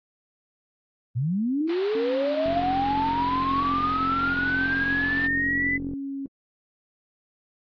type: linear sweep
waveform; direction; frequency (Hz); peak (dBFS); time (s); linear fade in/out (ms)
sine; up; 110 to 2017; -22; 1.15-5.78; 20
type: band-pass noise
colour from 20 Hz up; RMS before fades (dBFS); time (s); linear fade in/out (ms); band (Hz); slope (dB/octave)
pink; -40; 1.69-5.27; 5; 710 to 4300; 48
type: tone with vibrato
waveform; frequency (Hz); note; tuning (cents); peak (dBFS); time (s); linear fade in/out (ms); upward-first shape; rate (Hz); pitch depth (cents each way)
sine; 274.2; C#4; -19; -29; 1.95-6.26; 2; sine; 0.35; 24
type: click train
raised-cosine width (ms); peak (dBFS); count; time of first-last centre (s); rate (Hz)
3; -23; 156; 2.46-5.935; 44.6
effects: AAC 32 kbps